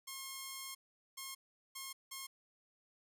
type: tone bursts at uneven times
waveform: 5% pulse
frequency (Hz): 1074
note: C6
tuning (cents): +45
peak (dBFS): -32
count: 4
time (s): 0.07-0.75 / 1.17-1.35 / 1.75-1.93 / 2.11-2.27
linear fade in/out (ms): 10
effects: none